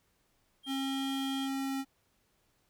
triangle tone with pitch glide, 3205 to 3225 Hz, G7 to G7, +38 to +48 cents, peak -39 dBFS, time 0.63-1.49 s, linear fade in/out 50 ms, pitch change +10 cents, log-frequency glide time 0.74-0.88 s
square tone, 270.2 Hz, C#4, 44 cents flat, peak -33 dBFS, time 0.66-1.85 s, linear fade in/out 50 ms
effects pink hiss -73 dBFS RMS until 2.69 s

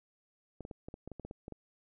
clicks, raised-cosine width 2 ms, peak -30 dBFS, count 12, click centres 0.607 / 0.651 / 0.712 / 0.885 / 0.941 / 1.076 / 1.117 / 1.197 / 1.25 / 1.311 / 1.481 / 1.523 s, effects none

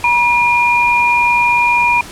sine tone pair together, 962 / 2416 Hz, B5 / D7, -46 / +48 cents, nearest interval octave + major third, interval 1594 cents, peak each -12 dBFS, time 0.04-2.01 s, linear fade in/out 2 ms, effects pink hiss -32 dBFS RMS until 2.11 s + low-pass 11000 Hz 12 dB/octave

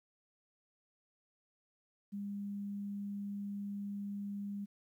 sine tone, 201.8 Hz, G#3, 49 cents flat, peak -38 dBFS, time 2.12-4.66 s, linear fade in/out 20 ms, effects 12-bit

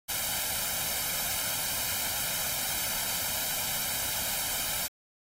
white noise with comb filter, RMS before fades -31 dBFS, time 0.08-4.88 s, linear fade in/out 20 ms, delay 1.3 ms, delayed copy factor +0.7, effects AAC 48 kbps

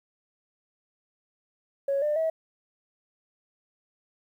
sine tone with pitch steps, 554.4 / 597.6 / 644.2 Hz, C#5 / D5 / E5, 0 / +30 / -40 cents, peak -22 dBFS, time 1.88-2.3 s, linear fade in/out 5 ms, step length 140 ms, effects tanh soft clip ceiling -19 dBFS + 10-bit

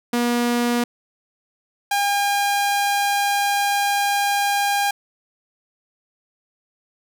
sawtooth tone pair in turn, 240 / 807.3 Hz, B3 / G#5, -49 / -49 cents, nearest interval octave + major sixth, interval 2100 cents, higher second, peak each -14 dBFS, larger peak neither, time 0.13-0.84 / 1.91-4.91 s, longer second, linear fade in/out 5 ms, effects none

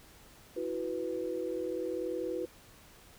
sine chord, E suspended second, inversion none, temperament equal, 329.6 / 370 / 493.9 Hz, E4 / F#4 / B4, 0 / 0 / 0 cents, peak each -38 / -37 / -36 dBFS, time 0.56-2.46 s, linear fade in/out 10 ms, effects pink hiss -57 dBFS RMS until 3.18 s

